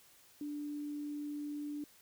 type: tone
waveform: sine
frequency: 293.7 Hz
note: D4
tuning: in tune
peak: -38 dBFS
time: 0.41-1.84 s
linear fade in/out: 2 ms
effects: white hiss -63 dBFS RMS until 2.01 s